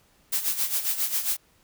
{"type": "noise with tremolo", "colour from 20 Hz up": "blue", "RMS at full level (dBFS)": -24, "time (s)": [0.32, 1.37], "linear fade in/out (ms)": 10, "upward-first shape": "sine", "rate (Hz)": 7.4, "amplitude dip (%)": 70, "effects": ["pink hiss -62 dBFS RMS until 1.63 s"]}